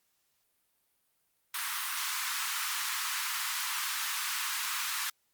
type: high-pass noise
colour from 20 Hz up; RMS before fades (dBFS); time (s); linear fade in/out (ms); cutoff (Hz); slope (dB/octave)
pink; -34; 1.54-5.1; 5; 1000; 48
effects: white hiss -75 dBFS RMS until 5.33 s + Opus 48 kbps